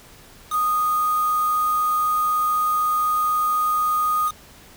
sine tone with quantisation, 1237 Hz, D#6, 10 cents flat, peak -18 dBFS, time 0.5-4.32 s, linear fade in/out 50 ms, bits 5, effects pink hiss -47 dBFS RMS until 4.76 s

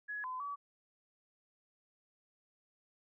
sine tone with pitch steps, 1683 / 1019 / 1143 Hz, G#6 / C6 / D6, +23 / -46 / -47 cents, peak -38 dBFS, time 0.08-0.56 s, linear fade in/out 20 ms, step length 160 ms, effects none

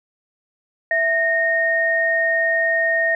sine tone pair together, 659.3 / 1849.2 Hz, E5 / A#6, 0 / -14 cents, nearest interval octave + tritone, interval 1786 cents, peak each -21 / -17 dBFS, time 0.91-3.15 s, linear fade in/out 2 ms, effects none

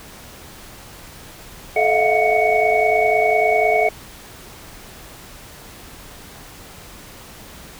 sine tone cluster, 433.3 / 636 / 692 / 722 / 2227 Hz, A4 / D#5 / F5 / F#5 / C#7, -27 / +38 / -16 / -43 / +7 cents, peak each -20 dBFS, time 1.76-3.89 s, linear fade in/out 5 ms, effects pink hiss -40 dBFS RMS until 7.79 s

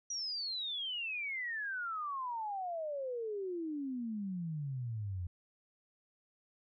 sine exponential sweep, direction down, 5850 to 85.8 Hz, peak -36 dBFS, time 0.1-5.27 s, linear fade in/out 5 ms, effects none

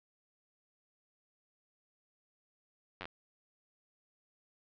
slowing click train, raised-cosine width 0.3 ms, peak -25 dBFS, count 5, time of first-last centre 3.01-3.055 s, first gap 10 ms, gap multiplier 1.08, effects low-pass 4000 Hz 12 dB/octave

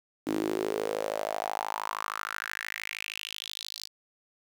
sawtooth tone with high-pass filter sweep, 53 Hz, G#1, 36 cents sharp, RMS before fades -34 dBFS, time 0.26-3.88 s, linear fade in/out 20 ms, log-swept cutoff 290 to 4700 Hz, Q 5.1, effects 9-bit

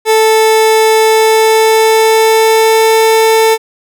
30% pulse tone with pitch glide, 440 to 444.9 Hz, A4 to A4, 0 to +19 cents, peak -3 dBFS, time 0.05-3.58 s, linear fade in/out 50 ms, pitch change +19 cents, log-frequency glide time 0.98-2.96 s, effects none

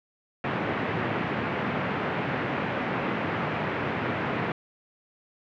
pink band-pass noise, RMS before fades -29 dBFS, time 0.44-4.52 s, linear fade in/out 2 ms, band 120 to 2400 Hz, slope 24 dB/octave, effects none

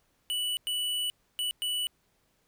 square tone bursts at uneven times, 2960 Hz, F#7, in tune, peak -29 dBFS, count 4, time 0.3-0.57 / 0.67-1.1 / 1.39-1.51 / 1.62-1.87 s, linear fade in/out 0 ms, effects pink hiss -71 dBFS RMS until 2.47 s

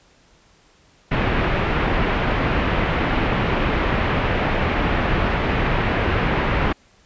pink low-pass noise, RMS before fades -20 dBFS, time 1.11-6.73 s, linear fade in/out 10 ms, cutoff 2700 Hz, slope 24 dB/octave, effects pink hiss -55 dBFS RMS until 7.05 s + resampled to 16000 Hz

